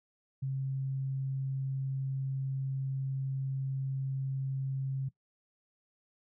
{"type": "tone", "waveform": "sine", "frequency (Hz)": 134.4, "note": "C3", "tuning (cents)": 47, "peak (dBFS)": -31, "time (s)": [0.42, 5.09], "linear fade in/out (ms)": 10, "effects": ["noise-tail reverb RT60 0.1 s tail -18 dB re dry"]}